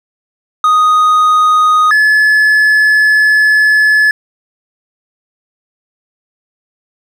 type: tone pair in turn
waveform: triangle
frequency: 1244.5 / 1717.2 Hz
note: D#6 / A6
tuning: 0 / -43 cents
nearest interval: tritone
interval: 557 cents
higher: second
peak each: -4 dBFS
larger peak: neither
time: 0.64-1.91 / 1.91-4.11 s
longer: second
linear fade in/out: 2 ms
effects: none